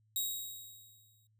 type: tone with exponential decay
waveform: 5% pulse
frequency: 3804 Hz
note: A#7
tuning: 34 cents sharp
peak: -23 dBFS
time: 0.16-1.27 s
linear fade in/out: 2 ms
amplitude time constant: 240 ms
effects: noise-tail reverb RT60 0.1 s tail -25 dB re dry + added 108 Hz sine -68 dBFS peak until 1.39 s